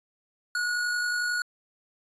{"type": "tone with amplitude modulation", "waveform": "square", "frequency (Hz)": 1454, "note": "F#6", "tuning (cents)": -31, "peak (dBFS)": -25, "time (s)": [0.55, 1.42], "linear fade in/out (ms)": 2, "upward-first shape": "sine", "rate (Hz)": 51.1, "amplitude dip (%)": 30, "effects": ["resampled to 22050 Hz"]}